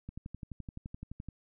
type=click train; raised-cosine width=5 ms; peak=-29 dBFS; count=15; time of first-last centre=0.09-1.287 s; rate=11.7 Hz; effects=none